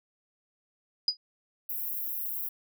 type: tone with exponential decay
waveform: sine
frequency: 4930 Hz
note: D#8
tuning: 17 cents flat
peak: -18 dBFS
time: 1.08-1.17 s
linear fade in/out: 2 ms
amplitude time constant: 18 ms
type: high-pass noise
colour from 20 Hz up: white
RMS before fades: -34 dBFS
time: 1.69-2.49 s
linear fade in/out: 5 ms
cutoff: 12000 Hz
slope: 48 dB/octave
effects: none